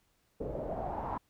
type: noise with low-pass filter sweep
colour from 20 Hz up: pink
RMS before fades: -37 dBFS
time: 0.4-1.18 s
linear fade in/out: 10 ms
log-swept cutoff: 480 to 1000 Hz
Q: 5.5
effects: pink hiss -73 dBFS RMS until 1.29 s